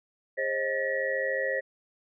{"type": "tone cluster", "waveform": "sine", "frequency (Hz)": [411.5, 532, 626, 1762, 1911], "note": ["G#4", "C5", "D#5", "A6", "A#6"], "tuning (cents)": [-16, 29, 10, 2, 43], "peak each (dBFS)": [-38, -29, -37, -37, -31], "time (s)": [0.37, 1.61], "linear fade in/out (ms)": 20, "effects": []}